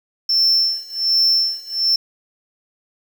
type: tone with tremolo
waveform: sine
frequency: 5360 Hz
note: E8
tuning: 28 cents sharp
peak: -9 dBFS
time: 0.29-1.96 s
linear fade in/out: 5 ms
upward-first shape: sine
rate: 1.3 Hz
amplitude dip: 95%
effects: tanh soft clip ceiling -11 dBFS + 7-bit